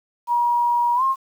sine tone with pitch glide, 956 to 1066.9 Hz, A#5 to C6, +43 to +33 cents, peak -16 dBFS, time 0.27-1.16 s, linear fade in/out 50 ms, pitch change +190 cents, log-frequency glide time 0.95-1.03 s, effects 8-bit

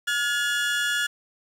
30% pulse tone pair together, 1427.5 / 1700 Hz, F6 / G#6, +37 / +40 cents, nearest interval minor third, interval 303 cents, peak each -23 dBFS, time 0.07-1.07 s, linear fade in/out 10 ms, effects low-pass 11000 Hz 12 dB/octave + 8-bit

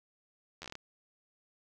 slowing click train, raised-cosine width 0.2 ms, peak -26 dBFS, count 8, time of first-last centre 0.62-0.754 s, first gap 11 ms, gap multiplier 1.18, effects none

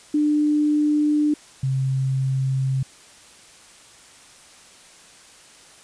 sine tone pair in turn, 298.6 / 133.01 Hz, D4 / C3, +29 / +29 cents, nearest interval octave + major second, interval 1400 cents, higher first, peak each -16 / -19 dBFS, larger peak first, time 0.14-1.34 / 1.63-2.83 s, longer neither, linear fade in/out 5 ms, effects white hiss -48 dBFS RMS until 5.83 s + resampled to 22050 Hz

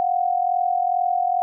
sine tone pair together, 711.7 / 754 Hz, F5 / F#5, +33 / +32 cents, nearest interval minor second, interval 99 cents, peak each -20 / -22 dBFS, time 0-1.42 s, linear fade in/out 0 ms, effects none

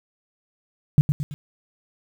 sine tone with echo, 146.5 Hz, D3, 4 cents flat, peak -9 dBFS, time 0.98-1.01 s, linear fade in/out 0 ms, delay 110 ms, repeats 3, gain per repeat -7 dB, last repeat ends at 1.34 s, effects 8-bit

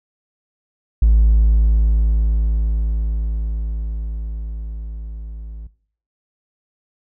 triangle tone with level ramp, 54.4 Hz, A1, 19 cents flat, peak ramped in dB -5 to -28 dBFS, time 1.02-5.67 s, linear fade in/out 5 ms, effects noise-tail reverb RT60 0.5 s tail -18 dB re dry + tanh soft clip ceiling -5 dBFS

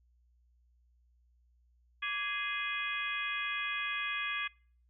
harmonic tone with a mistuned harmonic, 415.3 Hz, G#4, in tune, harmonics 3 / 4 / 5 / 6 / 7 / 8, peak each -41 / -38 / -41 / -37 / -50 / -42 dBFS, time 2.02-4.48 s, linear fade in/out 10 ms, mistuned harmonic 3, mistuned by -120 cents, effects noise-tail reverb RT60 0.5 s tail -26 dB re dry + added 60 Hz sine -65 dBFS peak until 4.89 s

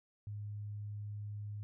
sine tone, 103.83 Hz, G#2, in tune, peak -40 dBFS, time 0.27-1.63 s, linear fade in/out 0 ms, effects none

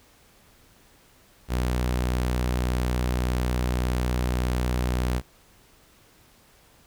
sawtooth tone, 61.74 Hz, B1, in tune, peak -19 dBFS, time 1.48-5.22 s, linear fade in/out 50 ms, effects pink hiss -57 dBFS RMS until 6.86 s

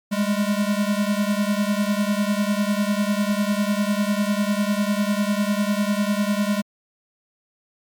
square beating tone pair, 202.1 / 212.1 Hz, G#3 / G#3, -47 / +37 cents, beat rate 10 Hz, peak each -22 / -24 dBFS, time 0.11-6.62 s, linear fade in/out 20 ms, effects MP3 96 kbps

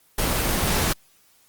pink noise, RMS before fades -22 dBFS, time 0.18-0.93 s, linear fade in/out 5 ms, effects white hiss -59 dBFS RMS until 1.48 s + Opus 24 kbps

